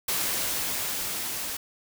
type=noise with level ramp; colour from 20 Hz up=white; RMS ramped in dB=-27 to -33 dBFS; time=0.08-1.57 s; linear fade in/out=5 ms; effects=none